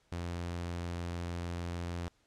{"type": "tone", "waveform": "sawtooth", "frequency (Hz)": 86.5, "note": "F2", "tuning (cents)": -16, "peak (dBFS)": -32, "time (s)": [0.12, 2.08], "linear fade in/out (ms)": 0, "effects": ["pink hiss -71 dBFS RMS until 2.26 s", "low-pass 8000 Hz 12 dB/octave"]}